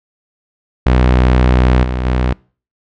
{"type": "tone with level steps", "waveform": "sawtooth", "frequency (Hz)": 62.5, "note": "B1", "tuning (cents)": 21, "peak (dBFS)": [-4, -12, -8], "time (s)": [0.86, 2.33], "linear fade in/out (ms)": 5, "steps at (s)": [1.83, 2.05], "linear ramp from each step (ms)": 5, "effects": ["noise-tail reverb RT60 0.4 s tail -26 dB re dry", "low-pass 3000 Hz 12 dB/octave"]}